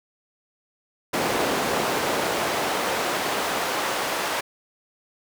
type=noise with high-pass filter sweep; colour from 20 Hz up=brown; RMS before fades=-25 dBFS; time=1.13-4.41 s; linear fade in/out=10 ms; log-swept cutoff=420 to 760 Hz; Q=0.76; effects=none